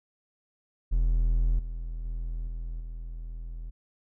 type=tone with level steps; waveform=triangle; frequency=41.2 Hz; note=E1; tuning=in tune; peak=-19 / -30 / -28 / -30 / -33 dBFS; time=0.91-3.71 s; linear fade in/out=20 ms; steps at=1.59 / 2.05 / 2.47 / 2.8 s; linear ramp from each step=2 ms; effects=none